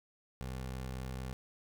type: tone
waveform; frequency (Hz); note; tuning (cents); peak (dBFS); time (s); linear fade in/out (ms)
20% pulse; 64.4; C2; -27; -34; 0.41-1.33; 0
effects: none